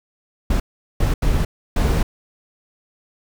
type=noise bursts at uneven times; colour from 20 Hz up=brown; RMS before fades=-17 dBFS; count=4; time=0.5-0.6 / 1-1.14 / 1.22-1.45 / 1.76-2.03 s; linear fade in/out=5 ms; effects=none